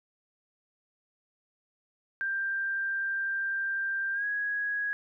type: tone with pitch glide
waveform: sine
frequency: 1583 to 1659.8 Hz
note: G6 to G#6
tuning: +17 to -1 cents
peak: -28 dBFS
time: 2.21-4.93 s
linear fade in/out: 0 ms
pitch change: +82 cents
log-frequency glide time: 4.13-4.25 s
effects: none